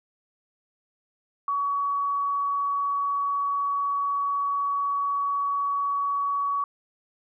sine tone, 1129 Hz, C#6, 31 cents sharp, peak -23 dBFS, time 1.48-6.64 s, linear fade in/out 2 ms, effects none

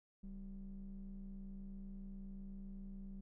triangle ring-modulated tone, 82.6 Hz, E2, 4 cents sharp, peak -40 dBFS, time 0.23-3.21 s, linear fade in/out 10 ms, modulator 112 Hz, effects tanh soft clip ceiling -40 dBFS

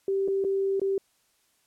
sine tone with dropouts, 390 Hz, G4, 9 cents flat, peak -23 dBFS, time 0.08-0.98 s, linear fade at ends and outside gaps 2 ms, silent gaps 0.278-0.283 / 0.441-0.447 / 0.797-0.816 s, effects white hiss -68 dBFS RMS until 1.66 s + low-pass 12000 Hz 12 dB/octave

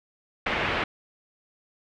white low-pass noise, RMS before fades -27 dBFS, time 0.46-0.84 s, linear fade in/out 5 ms, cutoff 2600 Hz, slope 24 dB/octave, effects none

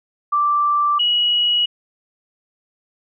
sine tone pair in turn, 1173 / 2913 Hz, D6 / F#7, -2 / -28 cents, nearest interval octave + major third, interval 1574 cents, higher second, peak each -14 dBFS, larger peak neither, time 0.32-0.99 / 0.99-1.66 s, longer neither, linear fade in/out 10 ms, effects none

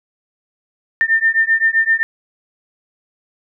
sine beating tone pair, 1800 / 1807.7 Hz, A6 / A6, +39 / +46 cents, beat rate 7.7 Hz, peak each -15 dBFS, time 1.01-2.03 s, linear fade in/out 0 ms, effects none

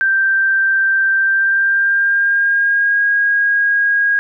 sine tone with pitch glide, 1569 to 1636.6 Hz, G6 to G#6, +1 to -26 cents, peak -11 dBFS, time 0.01-4.19 s, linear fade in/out 0 ms, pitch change +73 cents, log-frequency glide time 1.19-3.03 s, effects none

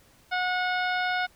harmonic tone with a mistuned harmonic, 729 Hz, F#5, 26 cents flat, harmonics 1 / 2 / 3 / 4 / 5 / 6 / 7, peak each -28 / -28 / -34 / -40 / -38 / -44 / -44 dBFS, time 0.31-1.27 s, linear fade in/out 20 ms, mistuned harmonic 6, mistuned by -27 cents, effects pink hiss -59 dBFS RMS until 1.35 s

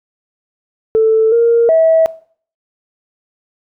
sine tone with pitch steps, 442.2 / 466.2 / 648 Hz, A4 / A#4 / E5, +9 / 0 / -30 cents, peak -6 dBFS, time 0.95-2.06 s, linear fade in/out 0 ms, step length 370 ms, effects noise-tail reverb RT60 0.5 s tail -20 dB re dry + tanh soft clip ceiling -2 dBFS

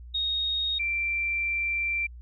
sine tone pair in turn, 3735 / 2353 Hz, A#7 / D7, +3 / +3 cents, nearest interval minor sixth, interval 800 cents, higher first, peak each -25 dBFS, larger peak neither, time 0.14-0.79 / 0.79-2.07 s, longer second, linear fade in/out 10 ms, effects added 60 Hz sine -41 dBFS peak until 2.21 s

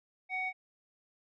square tone with low-pass filter, 746 Hz, F#5, 14 cents sharp, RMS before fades -35 dBFS, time 0.29-0.53 s, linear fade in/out 50 ms, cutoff 2300 Hz, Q 5.9, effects none

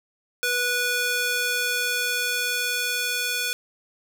square tone with high-pass filter sweep, 490.2 Hz, B4, 13 cents flat, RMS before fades -25 dBFS, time 0.43-3.53 s, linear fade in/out 0 ms, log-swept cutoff 1200 to 2100 Hz, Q 0.89, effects none

